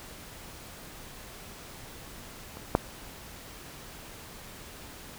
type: clicks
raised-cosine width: 1 ms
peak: -29 / -6 dBFS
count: 2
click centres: 2.571 / 2.751 s
effects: pink hiss -46 dBFS RMS until 5.18 s